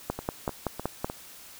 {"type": "two click trains", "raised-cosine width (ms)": 1, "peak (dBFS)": [-13, -19], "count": [6, 4], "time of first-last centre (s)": [[0.1, 1.045], [0.19, 1.099]], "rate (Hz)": [5.29, 3.3], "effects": ["white hiss -48 dBFS RMS until 1.59 s"]}